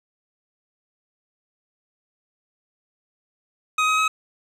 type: tone with pitch steps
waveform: 25% pulse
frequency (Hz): 1257 / 1266.5 / 1276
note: D#6 / D#6 / D#6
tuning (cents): +17 / +30 / +43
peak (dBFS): -14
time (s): 3.78-4.08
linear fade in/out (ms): 5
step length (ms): 100
effects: low-pass 7000 Hz 12 dB/octave + 8-bit